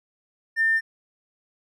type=tone; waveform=triangle; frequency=1800 Hz; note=A6; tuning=39 cents sharp; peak=-14 dBFS; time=0.56-0.81 s; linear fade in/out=50 ms; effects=tanh soft clip ceiling -16 dBFS + resampled to 32000 Hz